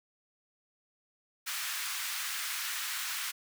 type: high-pass noise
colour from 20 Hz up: pink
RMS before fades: -36 dBFS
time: 1.46-3.32 s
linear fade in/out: 20 ms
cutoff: 1300 Hz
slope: 24 dB/octave
effects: none